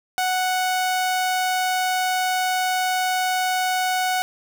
sawtooth tone, 740 Hz, F#5, in tune, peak -16 dBFS, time 0.18-4.22 s, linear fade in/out 0 ms, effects none

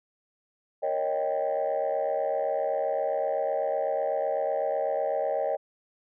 sine chord, Eb dominant seventh, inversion second, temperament equal, 466.2 / 554.4 / 622.3 / 784 Hz, Bb4 / Db5 / Eb5 / G5, 0 / 0 / 0 / 0 cents, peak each -33 / -28 / -28 / -31 dBFS, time 0.82-5.57 s, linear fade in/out 20 ms, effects tanh soft clip ceiling -19 dBFS

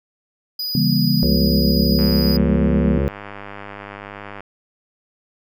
square tone, 4941 Hz, D#8, 13 cents flat, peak -23 dBFS, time 0.59-2.37 s, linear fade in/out 5 ms
sine chord, C# diminished seventh, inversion none, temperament just, 138.59 / 166.31 / 199.57 / 239.5 Hz, C#3 / E3 / G3 / Bb3, 0 / +16 / +31 / +47 cents, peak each -20 dBFS, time 0.75-2.98 s, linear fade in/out 2 ms
harmonic tone, 69.3 Hz, C#2, in tune, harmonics 1 / 2 / 3 / 5 / 6 / 7 / 8, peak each -20 / -23 / -25 / -27 / -28 / -28 / -29 dBFS, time 1.23-3.08 s, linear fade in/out 0 ms
click train, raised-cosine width 0.5 ms, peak -18 dBFS, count 245, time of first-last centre 1.99-4.406 s, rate 101 Hz
effects none

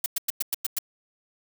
blue noise bursts, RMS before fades -25 dBFS, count 7, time 0.04-0.787 s, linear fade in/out 5 ms, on 21 ms, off 100 ms, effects none

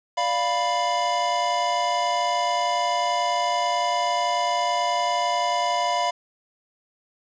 square chord, B diminished, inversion first, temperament equal, 587.3 / 698.5 / 987.8 Hz, D5 / F5 / B5, 0 / 0 / 0 cents, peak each -31 / -25 / -25 dBFS, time 0.17-6.11 s, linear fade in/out 10 ms, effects resampled to 16000 Hz + 8-bit

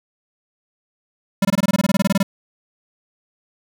square tone bursts, 196 Hz, G3, in tune, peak -14 dBFS, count 16, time 1.42-2.23 s, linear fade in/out 5 ms, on 30 ms, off 22 ms, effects none

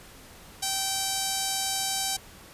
5% pulse tone with notch filter, 776 Hz, G5, 18 cents flat, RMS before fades -29 dBFS, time 0.62-2.17 s, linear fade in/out 10 ms, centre 1900 Hz, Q 1, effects pink hiss -49 dBFS RMS until 2.53 s + resampled to 32000 Hz

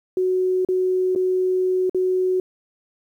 sine tone with dropouts, 370 Hz, F#4, in tune, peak -17 dBFS, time 0.17-2.4 s, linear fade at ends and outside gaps 2 ms, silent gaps 0.649-0.687 / 1.151-1.159 / 1.896-1.946 s, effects 9-bit

